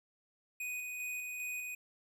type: tone with tremolo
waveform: square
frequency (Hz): 2489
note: D#7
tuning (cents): 0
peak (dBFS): -38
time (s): 0.6-1.75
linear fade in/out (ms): 5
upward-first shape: square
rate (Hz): 2.5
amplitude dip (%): 25
effects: none